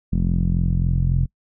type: tone with low-pass filter sweep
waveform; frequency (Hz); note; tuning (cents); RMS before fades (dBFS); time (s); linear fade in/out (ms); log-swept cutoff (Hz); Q
sawtooth; 43.65; F1; 0; -19; 0.12-1.26; 10; 200 to 130; 3.6
effects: noise-tail reverb RT60 0.1 s tail -25 dB re dry